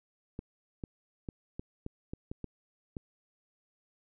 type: clicks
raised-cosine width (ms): 3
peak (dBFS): -25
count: 9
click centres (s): 0.391 / 0.838 / 1.288 / 1.595 / 1.864 / 2.135 / 2.315 / 2.443 / 2.968
effects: none